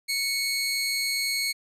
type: tone pair together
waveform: 25% pulse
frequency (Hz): 2217 / 4190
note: C#7 / C8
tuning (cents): 0 / +2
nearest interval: major seventh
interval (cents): 1102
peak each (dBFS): -23 / -25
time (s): 0.08-1.53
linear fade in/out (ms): 20
effects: resampled to 32000 Hz